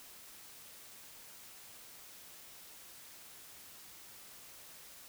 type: silence
effects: white hiss -54 dBFS RMS until 5.08 s